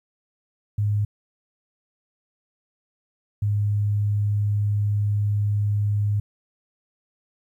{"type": "tone pair in turn", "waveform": "sine", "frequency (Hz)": [103.83, 103.36], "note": ["G#2", "G#2"], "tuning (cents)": [0, -8], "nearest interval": "unison", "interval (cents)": 8, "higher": "first", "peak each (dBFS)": -19, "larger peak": "neither", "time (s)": [[0.78, 1.05], [3.42, 6.2]], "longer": "second", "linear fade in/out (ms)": 5, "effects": ["10-bit"]}